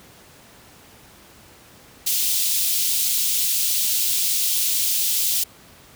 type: high-pass noise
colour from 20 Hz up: white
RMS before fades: -21 dBFS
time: 2.06-5.44 s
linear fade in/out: 10 ms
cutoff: 3000 Hz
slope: 24 dB/octave
effects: pink hiss -48 dBFS RMS until 5.95 s + high-pass 60 Hz 12 dB/octave